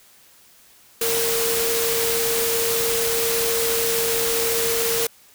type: tone in noise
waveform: sine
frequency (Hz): 460.5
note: A#4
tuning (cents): -21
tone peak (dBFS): -23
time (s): 1.01-5.07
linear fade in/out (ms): 5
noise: white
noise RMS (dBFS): -23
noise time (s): 1.01-5.07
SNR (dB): -3
effects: white hiss -52 dBFS RMS until 5.34 s